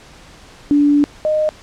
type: tone pair in turn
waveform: sine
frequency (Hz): 290 / 615.6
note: D4 / D#5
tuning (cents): -22 / -19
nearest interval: octave + minor second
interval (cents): 1303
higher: second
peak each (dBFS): -9 / -13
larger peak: first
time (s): 0.71-1.04 / 1.25-1.49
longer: first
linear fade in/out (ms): 0
effects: pink hiss -42 dBFS RMS until 1.62 s + low-pass 7000 Hz 12 dB/octave